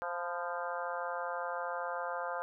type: harmonic tone with a mistuned harmonic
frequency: 174.61 Hz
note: F3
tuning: in tune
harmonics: 3 / 4 / 5 / 6 / 7 / 8 / 9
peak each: -40 / -41 / -42 / -43 / -43 / -44 / -45 dBFS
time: 0.02-2.42 s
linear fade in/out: 0 ms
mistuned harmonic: 6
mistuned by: -46 cents
effects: none